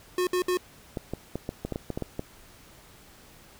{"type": "tone bursts", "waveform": "square", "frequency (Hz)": 362.1, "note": "F#4", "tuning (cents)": -37, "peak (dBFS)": -24, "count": 3, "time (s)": [0.18, 0.572], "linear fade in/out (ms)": 2, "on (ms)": 90, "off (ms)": 61}
{"type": "clicks", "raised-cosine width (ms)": 2, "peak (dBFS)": -17, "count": 11, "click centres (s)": [0.972, 1.136, 1.356, 1.491, 1.65, 1.723, 1.759, 1.903, 1.975, 2.023, 2.194]}
{"effects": ["pink hiss -53 dBFS RMS until 3.59 s"]}